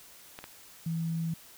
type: clicks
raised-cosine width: 0.3 ms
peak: -25 dBFS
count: 2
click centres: 0.389 / 0.441 s
type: tone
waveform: sine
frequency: 164.5 Hz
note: E3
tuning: 3 cents flat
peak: -29 dBFS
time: 0.86-1.34 s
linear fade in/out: 5 ms
effects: white hiss -53 dBFS RMS until 1.57 s